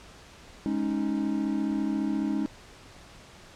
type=chord; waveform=triangle; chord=Ab suspended fourth; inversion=none; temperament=just; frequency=207.7 / 276.9 / 311.5 Hz; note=Ab3 / Db4 / Eb4; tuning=0 / -2 / +2 cents; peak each=-28 dBFS; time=0.66-2.46 s; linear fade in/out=0 ms; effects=pink hiss -50 dBFS RMS until 3.55 s + low-pass 7000 Hz 12 dB/octave